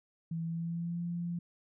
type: tone with pitch glide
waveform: sine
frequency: 164.81 to 172.31 Hz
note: E3 to F3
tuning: 0 to -23 cents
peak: -33 dBFS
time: 0.31-1.39 s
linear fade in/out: 5 ms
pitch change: +77 cents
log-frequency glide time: 0.43-1.02 s
effects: none